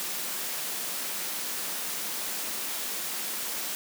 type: high-pass noise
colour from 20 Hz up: white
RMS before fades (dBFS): -33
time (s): 0-3.75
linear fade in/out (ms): 0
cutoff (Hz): 160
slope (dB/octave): 96
effects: none